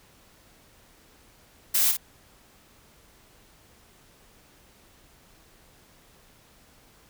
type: noise with echo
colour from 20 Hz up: blue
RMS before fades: -22 dBFS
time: 1.74-1.92 s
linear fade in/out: 10 ms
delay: 51 ms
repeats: 1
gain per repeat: -7 dB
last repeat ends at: 1.971 s
effects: pink hiss -57 dBFS RMS until 7.09 s